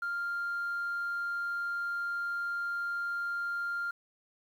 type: tone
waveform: sine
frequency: 1396.9 Hz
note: F6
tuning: in tune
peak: -30 dBFS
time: 0.02-3.91 s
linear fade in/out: 5 ms
effects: tanh soft clip ceiling -28 dBFS + 10-bit